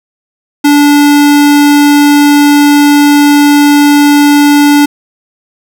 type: tone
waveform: square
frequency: 290.2 Hz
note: D4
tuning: 21 cents flat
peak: -3 dBFS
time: 0.64-4.86 s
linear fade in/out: 10 ms
effects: none